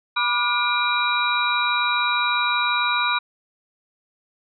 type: tone cluster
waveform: sine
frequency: 982 / 1187 / 1434 / 2388 / 3861 Hz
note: B5 / D6 / F6 / D7 / B7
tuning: -10 / +18 / +45 / +28 / -40 cents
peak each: -25 dBFS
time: 0.16-3.19 s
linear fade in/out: 10 ms
effects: none